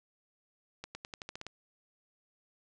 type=accelerating click train; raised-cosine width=0.2 ms; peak=-24 dBFS; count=9; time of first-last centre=0.84-1.466 s; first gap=110 ms; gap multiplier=0.9; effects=resampled to 22050 Hz